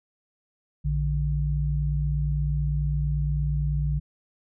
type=tone pair together; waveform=sine; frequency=58.41 / 147.3 Hz; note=A#1 / D3; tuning=+4 / +6 cents; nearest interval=octave + major third; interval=1602 cents; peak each=-25 dBFS; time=0.84-4 s; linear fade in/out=20 ms; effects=none